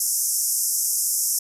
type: band-pass noise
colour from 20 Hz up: white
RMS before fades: -23 dBFS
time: 0-1.39 s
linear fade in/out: 5 ms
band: 5300 to 13000 Hz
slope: 96 dB/octave
effects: none